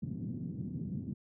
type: band-pass noise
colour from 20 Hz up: pink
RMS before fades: -39 dBFS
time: 0.02-1.14 s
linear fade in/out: 10 ms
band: 120 to 240 Hz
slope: 24 dB/octave
effects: none